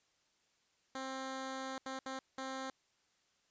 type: tone bursts at uneven times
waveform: 10% pulse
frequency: 264.6 Hz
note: C4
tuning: 20 cents sharp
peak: -32 dBFS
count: 4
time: 0.95-1.78 / 1.86-1.99 / 2.06-2.19 / 2.38-2.7 s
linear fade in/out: 2 ms
effects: white hiss -75 dBFS RMS until 3.5 s + resampled to 16000 Hz